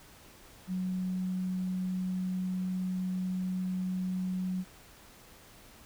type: tone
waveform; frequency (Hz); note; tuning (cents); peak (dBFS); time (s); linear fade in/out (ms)
sine; 184.7; F#3; -3; -30; 0.67-4.65; 50
effects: pink hiss -55 dBFS RMS until 5.85 s